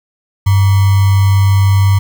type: tone with sample-and-hold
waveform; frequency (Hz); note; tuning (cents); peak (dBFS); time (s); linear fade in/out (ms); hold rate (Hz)
sine; 98; G2; 0; -6; 0.46-1.99; 10; 1050
effects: none